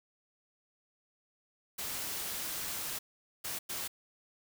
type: noise bursts at uneven times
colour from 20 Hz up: white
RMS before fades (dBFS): -38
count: 3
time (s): 1.78-2.99 / 3.44-3.59 / 3.69-3.88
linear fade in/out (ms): 10
effects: none